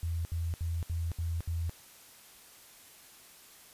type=tone bursts; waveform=sine; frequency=83.4 Hz; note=E2; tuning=21 cents sharp; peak=-30 dBFS; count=6; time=0.03-1.695 s; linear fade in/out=0 ms; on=220 ms; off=69 ms; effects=white hiss -55 dBFS RMS until 3.73 s + resampled to 32000 Hz